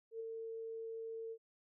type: tone with ADSR envelope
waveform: sine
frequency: 451.3 Hz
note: A4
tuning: 44 cents sharp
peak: -39 dBFS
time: 0.11-1.38 s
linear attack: 90 ms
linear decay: 11 ms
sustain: -3 dB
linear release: 63 ms
effects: none